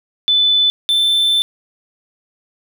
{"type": "tone pair in turn", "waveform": ["sine", "triangle"], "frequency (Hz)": [3503, 3538], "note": ["A7", "A7"], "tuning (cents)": [-8, 9], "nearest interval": "unison", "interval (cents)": 17, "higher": "second", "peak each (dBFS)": -10, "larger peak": "neither", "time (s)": [[0.28, 0.7], [0.89, 1.42]], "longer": "second", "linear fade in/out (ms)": 0, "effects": []}